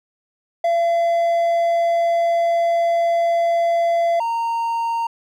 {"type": "tone pair in turn", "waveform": "triangle", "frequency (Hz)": [679, 923.7], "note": ["F5", "A#5"], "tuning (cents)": [-49, -16], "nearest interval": "perfect fourth", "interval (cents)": 533, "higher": "second", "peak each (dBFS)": [-13, -17], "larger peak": "first", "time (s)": [[0.64, 4.2], [4.2, 5.07]], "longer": "first", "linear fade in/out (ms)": 5, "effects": []}